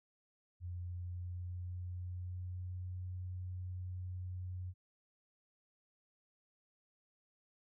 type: tone with pitch glide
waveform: sine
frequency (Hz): 88.6 to 91.09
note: F2 to F#2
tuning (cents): +25 to -27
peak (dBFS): -40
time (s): 0.6-4.74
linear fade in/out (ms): 50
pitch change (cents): +48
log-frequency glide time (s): 0.83-3.02
effects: none